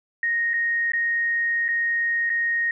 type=tone with dropouts; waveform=sine; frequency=1864.7 Hz; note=A#6; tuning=in tune; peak=-20 dBFS; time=0.23-2.71 s; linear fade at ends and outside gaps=2 ms; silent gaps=0.535-0.539 / 0.92-0.934 / 1.682-1.687 / 2.295-2.3 s; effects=none